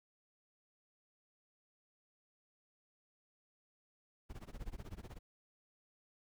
brown noise with tremolo, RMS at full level -44 dBFS, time 4.29-5.19 s, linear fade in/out 20 ms, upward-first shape sine, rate 16 Hz, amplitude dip 95%, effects none

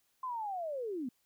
sine linear sweep, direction down, 1053 to 230 Hz, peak -35 dBFS, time 0.23-1.09 s, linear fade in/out 5 ms, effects white hiss -75 dBFS RMS until 1.25 s

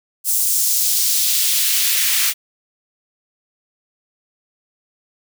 white noise with high-pass filter sweep, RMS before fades -17 dBFS, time 0.24-2.34 s, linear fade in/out 50 ms, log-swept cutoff 8100 to 1800 Hz, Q 1.1, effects none

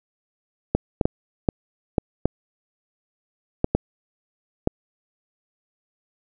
clicks, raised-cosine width 2 ms, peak -4 dBFS, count 9, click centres 0.75 / 1.012 / 1.055 / 1.488 / 1.982 / 2.256 / 3.644 / 3.75 / 4.674 s, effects none

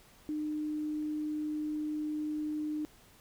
sine tone, 303.6 Hz, D#4, 42 cents flat, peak -32 dBFS, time 0.29-2.85 s, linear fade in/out 0 ms, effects pink hiss -60 dBFS RMS until 3.2 s

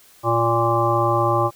harmonic tone, 116.3 Hz, A#2, 4 cents flat, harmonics 1 / 3 / 5 / 7 / 9 / 10, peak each -23 / -23 / -23 / -23 / -23 / -23 dBFS, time 0.23-1.51 s, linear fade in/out 50 ms, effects white hiss -51 dBFS RMS until 1.55 s

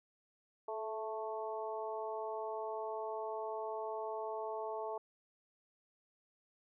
harmonic tone with a mistuned harmonic, 220 Hz, A3, in tune, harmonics 2 / 3 / 4 / 5, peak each -42 / -43 / -43 / -48 dBFS, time 0.68-4.98 s, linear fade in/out 5 ms, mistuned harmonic 2, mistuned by -21 cents, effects none

